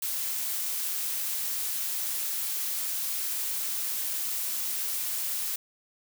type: noise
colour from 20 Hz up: blue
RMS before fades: -31 dBFS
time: 0.02-5.56 s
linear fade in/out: 5 ms
effects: none